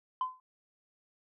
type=tone with exponential decay; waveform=sine; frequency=1023 Hz; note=C6; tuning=39 cents flat; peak=-24 dBFS; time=0.21-0.4 s; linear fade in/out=2 ms; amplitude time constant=41 ms; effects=tanh soft clip ceiling -25 dBFS